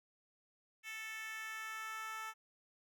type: tone with high-pass filter sweep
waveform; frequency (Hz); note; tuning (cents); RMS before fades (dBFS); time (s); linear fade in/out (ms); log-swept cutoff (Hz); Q
10% pulse; 440; A4; 0; -45; 0.83-2.34; 50; 2200 to 1100; 2.4
effects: none